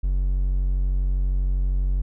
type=tone; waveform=triangle; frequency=46.28 Hz; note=F#1; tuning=1 cent sharp; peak=-17 dBFS; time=0.03-2.02 s; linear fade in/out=10 ms; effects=none